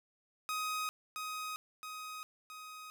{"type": "tone with echo", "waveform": "sawtooth", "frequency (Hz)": 1256, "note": "D#6", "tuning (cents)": 16, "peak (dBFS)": -31, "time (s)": [0.49, 0.89], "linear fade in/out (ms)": 0, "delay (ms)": 670, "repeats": 3, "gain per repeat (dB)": -4, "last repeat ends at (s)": 2.9, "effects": []}